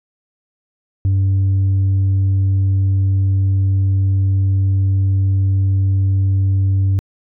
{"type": "tone", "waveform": "sine", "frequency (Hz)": 96.7, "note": "G2", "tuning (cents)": -23, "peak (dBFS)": -9, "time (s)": [1.05, 6.99], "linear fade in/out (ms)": 0, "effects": ["tanh soft clip ceiling -11 dBFS"]}